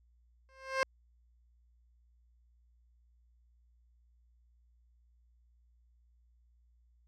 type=tone with exponential growth; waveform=15% pulse; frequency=530 Hz; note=C5; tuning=22 cents sharp; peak=-19 dBFS; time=0.49-0.83 s; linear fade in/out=0 ms; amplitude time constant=73 ms; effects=added 59 Hz sine -64 dBFS peak until 7.07 s + low-pass 5000 Hz 12 dB/octave